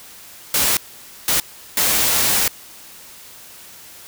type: noise bursts at uneven times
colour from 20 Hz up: white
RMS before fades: -17 dBFS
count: 3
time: 0.54-0.77 / 1.28-1.4 / 1.77-2.48 s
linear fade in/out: 2 ms
effects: white hiss -41 dBFS RMS until 4.07 s